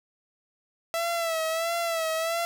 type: tone with vibrato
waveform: sawtooth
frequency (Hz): 661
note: E5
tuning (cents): +5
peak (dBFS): -22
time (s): 0.94-2.45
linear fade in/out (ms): 0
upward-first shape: sine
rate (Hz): 1.5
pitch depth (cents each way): 56
effects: none